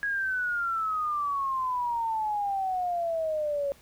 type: exponential sweep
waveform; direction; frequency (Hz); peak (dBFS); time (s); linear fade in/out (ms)
sine; down; 1661.2 to 554.4; -26; 0.03-3.72; 0
effects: added 64 Hz sine -60 dBFS peak until 3.81 s + pink hiss -57 dBFS RMS until 3.81 s